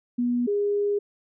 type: tone pair in turn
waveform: sine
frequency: 243 / 408.7 Hz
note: B3 / G#4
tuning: -28 / -28 cents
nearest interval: major sixth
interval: 900 cents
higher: second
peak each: -21 dBFS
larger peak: neither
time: 0.18-0.47 / 0.47-0.99 s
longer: second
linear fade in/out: 10 ms
effects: none